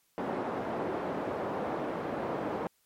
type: band-pass noise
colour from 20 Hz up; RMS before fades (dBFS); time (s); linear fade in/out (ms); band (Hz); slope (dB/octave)
pink; -34; 0.18-2.67; 0; 280 to 850; 12
effects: white hiss -71 dBFS RMS until 2.85 s + MP3 64 kbps